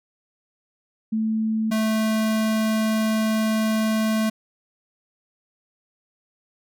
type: tone pair in turn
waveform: sine / square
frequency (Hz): 220 / 218.9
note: A3 / A3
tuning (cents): 0 / -9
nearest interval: unison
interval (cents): 9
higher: first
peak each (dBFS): -20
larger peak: neither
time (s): 1.12-1.71 / 1.71-4.3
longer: second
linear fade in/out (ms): 10
effects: none